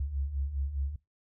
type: beating tone pair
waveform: sine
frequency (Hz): 65.8 / 70.7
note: C2 / C#2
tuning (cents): +10 / +35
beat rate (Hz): 4.9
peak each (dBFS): -37 / -31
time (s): 0-0.96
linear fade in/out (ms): 5
effects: noise-tail reverb RT60 0.2 s tail -21 dB re dry